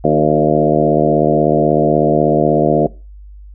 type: harmonic tone with a mistuned harmonic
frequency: 76.3 Hz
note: D#2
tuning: 33 cents flat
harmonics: 2 / 3 / 4 / 5 / 6 / 7 / 8 / 9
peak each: -18 / -18 / -18 / -18 / -18 / -18 / -18 / -18 dBFS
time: 0.04-2.87 s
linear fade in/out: 5 ms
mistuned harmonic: 5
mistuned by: -19 cents
effects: noise-tail reverb RT60 0.3 s tail -21 dB re dry + added 50 Hz sine -33 dBFS peak until 3.54 s